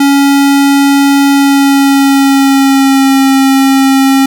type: tone with pitch glide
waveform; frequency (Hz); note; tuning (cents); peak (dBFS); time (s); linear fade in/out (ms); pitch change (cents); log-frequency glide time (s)
square; 279.3 to 269.8; C#4 to C#4; +13 to -47; -5; 0-4.26; 5; -60; 1.31-3.19
effects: none